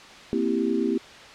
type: chord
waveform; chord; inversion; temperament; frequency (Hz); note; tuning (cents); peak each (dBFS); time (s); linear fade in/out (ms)
sine; C dominant seventh; third; equal; 233.1 / 261.6 / 329.6 / 392; Bb3 / C4 / E4 / G4; 0 / 0 / 0 / 0; -27; 0.33-0.98; 0
effects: white hiss -44 dBFS RMS until 1.34 s + low-pass 4000 Hz 12 dB/octave